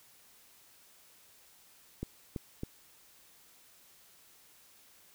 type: clicks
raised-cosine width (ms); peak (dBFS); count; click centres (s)
3; -23; 3; 2.03 / 2.362 / 2.634
effects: white hiss -61 dBFS RMS until 5.14 s